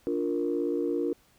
sine chord, Bb major, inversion first, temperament just, 291.4 / 349.6 / 466.2 Hz, D4 / F4 / Bb4, -13 / +2 / 0 cents, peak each -30 / -29 / -30 dBFS, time 0.07-1.13 s, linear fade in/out 0 ms, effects tanh soft clip ceiling -17 dBFS + pink hiss -63 dBFS RMS until 1.38 s

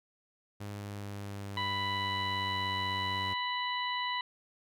sawtooth tone with pitch glide, 102.2 to 95.91 Hz, G#2 to G2, -27 to -37 cents, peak -35 dBFS, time 0.6-3.34 s, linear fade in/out 10 ms, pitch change -110 cents, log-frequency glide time 0.8-2.71 s
harmonic tone, 990 Hz, B5, 4 cents sharp, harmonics 1 / 2 / 3 / 4, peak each -34 / -37 / -39 / -40 dBFS, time 1.57-4.21 s, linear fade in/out 2 ms
effects none

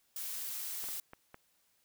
blue noise, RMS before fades -40 dBFS, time 0.16-1 s, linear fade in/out 2 ms
clicks, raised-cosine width 0.5 ms, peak -33 dBFS, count 4, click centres 0.841 / 0.887 / 1.134 / 1.344 s
effects white hiss -73 dBFS RMS until 1.84 s

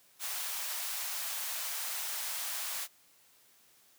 white high-pass noise, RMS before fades -37 dBFS, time 0.19-2.88 s, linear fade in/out 50 ms, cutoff 660 Hz, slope 24 dB/octave, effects white hiss -64 dBFS RMS until 3.98 s + high-pass 100 Hz 12 dB/octave

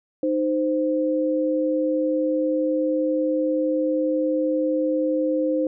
sine tone pair together, 308.6 / 519 Hz, D#4 / C5, -14 / -14 cents, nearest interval major sixth, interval 900 cents, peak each -22 dBFS, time 0.23-5.67 s, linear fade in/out 2 ms, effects none

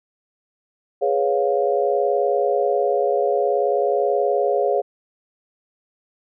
sine chord, C# dominant seventh, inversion second, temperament equal with one note detuned, 415.3 / 493.9 / 554.4 / 704.5 Hz, G#4 / B4 / C#5 / E#5, 0 / 0 / 0 / +15 cents, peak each -21 / -25 / -21 / -23 dBFS, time 1.01-4.82 s, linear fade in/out 20 ms, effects none

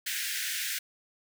pink high-pass noise, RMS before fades -33 dBFS, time 0.06-0.79 s, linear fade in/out 10 ms, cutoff 1500 Hz, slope 96 dB/octave, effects none

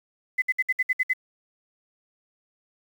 sine tone bursts, 2024 Hz, B6, 42 cents sharp, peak -19 dBFS, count 8, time 0.38-1.135 s, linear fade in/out 10 ms, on 41 ms, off 61 ms, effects 8-bit

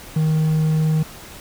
triangle tone, 156.7 Hz, D#3, 13 cents sharp, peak -13 dBFS, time 0.16-1.03 s, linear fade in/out 5 ms, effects pink hiss -39 dBFS RMS until 1.4 s

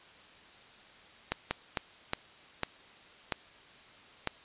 slowing click train, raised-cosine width 0.3 ms, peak -13 dBFS, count 7, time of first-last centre 1.32-4.273 s, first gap 190 ms, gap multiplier 1.38, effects white hiss -55 dBFS RMS until 4.44 s + resampled to 8000 Hz

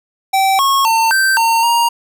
square tone with pitch steps, 773 / 1094 / 902 / 1559 / 913 / 938 Hz, G5 / C#6 / A5 / G6 / A#5 / A#5, -24 / -23 / +43 / -10 / -36 / +11 cents, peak -11 dBFS, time 0.33-1.89 s, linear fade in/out 10 ms, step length 260 ms, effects none

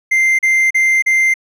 triangle tone bursts, 2089 Hz, C7, 3 cents flat, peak -8 dBFS, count 4, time 0.11-1.341 s, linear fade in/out 10 ms, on 280 ms, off 37 ms, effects none

